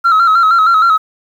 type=tone with vibrato; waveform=sine; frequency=1324 Hz; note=E6; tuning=7 cents sharp; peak=-4 dBFS; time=0.04-0.98 s; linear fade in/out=20 ms; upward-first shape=square; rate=6.4 Hz; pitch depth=60 cents each way; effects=tanh soft clip ceiling -5 dBFS + 7-bit